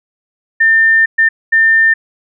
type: tone bursts at uneven times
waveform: sine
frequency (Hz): 1800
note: A6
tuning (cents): +39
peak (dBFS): -6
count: 3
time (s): 0.6-1.06 / 1.18-1.29 / 1.52-1.94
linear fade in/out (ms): 10
effects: none